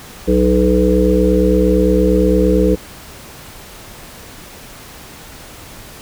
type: harmonic tone with a mistuned harmonic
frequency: 62.2 Hz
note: B1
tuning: 13 cents sharp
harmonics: 1 / 3 / 5 / 7 / 8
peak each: -16 / -16 / -16 / -16 / -16 dBFS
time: 0.27-2.76 s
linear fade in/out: 20 ms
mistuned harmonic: 7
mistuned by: -26 cents
effects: pink hiss -36 dBFS RMS until 6.01 s